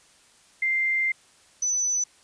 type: tone pair in turn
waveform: sine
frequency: 2093 / 5997 Hz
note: C7 / F#8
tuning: 0 / +22 cents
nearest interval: octave + tritone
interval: 1822 cents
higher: second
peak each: -21 / -22 dBFS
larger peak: first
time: 0.62-1.12 / 1.62-2.04 s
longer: first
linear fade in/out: 5 ms
effects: white hiss -57 dBFS RMS until 2.23 s + resampled to 22050 Hz